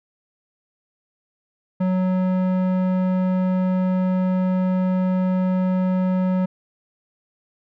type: tone with low-pass filter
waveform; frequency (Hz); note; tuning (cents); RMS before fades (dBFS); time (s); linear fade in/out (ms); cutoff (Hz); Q
square; 185; F#3; 0; -20; 1.8-6.46; 10; 1100; 0.56
effects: none